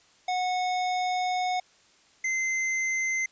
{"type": "tone pair in turn", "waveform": "square", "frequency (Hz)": [732, 2070], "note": ["F#5", "C7"], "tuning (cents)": [-19, -19], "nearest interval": "octave + tritone", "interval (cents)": 1800, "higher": "second", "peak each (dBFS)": -26, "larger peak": "neither", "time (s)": [[0.28, 1.6], [2.24, 3.26]], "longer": "first", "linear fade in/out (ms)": 5, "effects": ["white hiss -60 dBFS RMS until 3.31 s", "resampled to 16000 Hz"]}